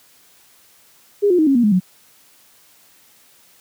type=tone with pitch steps; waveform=sine; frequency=407.5 / 356.8 / 312.4 / 273.5 / 239.5 / 209.7 / 183.63 Hz; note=G#4 / F4 / D#4 / C#4 / A#3 / G#3 / F#3; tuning=-33 / +37 / +7 / -23 / +47 / +17 / -13 cents; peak=-11 dBFS; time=1.22-1.801 s; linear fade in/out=20 ms; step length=83 ms; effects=white hiss -52 dBFS RMS until 3.6 s + high-pass 80 Hz 12 dB/octave